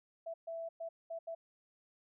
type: tone bursts at uneven times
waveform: sine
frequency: 662 Hz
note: E5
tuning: 7 cents sharp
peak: -39 dBFS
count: 5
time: 0.26-0.34 / 0.47-0.69 / 0.8-0.89 / 1.1-1.19 / 1.27-1.35 s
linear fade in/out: 10 ms
effects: none